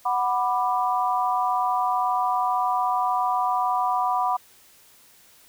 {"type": "chord", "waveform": "sine", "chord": "B minor", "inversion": "second", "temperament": "just", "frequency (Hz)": [740.8, 987.8, 1185.3], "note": ["F#5", "B5", "D6"], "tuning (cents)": [2, 0, 16], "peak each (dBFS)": [-24, -24, -27], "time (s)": [0.05, 4.37], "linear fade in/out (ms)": 10, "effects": ["white hiss -54 dBFS RMS until 5.48 s"]}